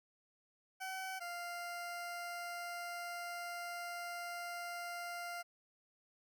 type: tone pair in turn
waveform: 20% pulse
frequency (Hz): 759 / 697.1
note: F#5 / F5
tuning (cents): +44 / -3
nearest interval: minor second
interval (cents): 147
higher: first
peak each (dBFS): -36 / -37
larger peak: first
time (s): 0.8-1.2 / 1.2-5.43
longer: second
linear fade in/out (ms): 20
effects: none